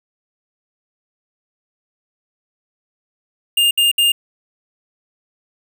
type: tone bursts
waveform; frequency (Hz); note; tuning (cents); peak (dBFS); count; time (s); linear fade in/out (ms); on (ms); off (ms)
square; 2816; F7; +14; -12; 3; 3.57-4.12; 5; 140; 65
effects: 8-bit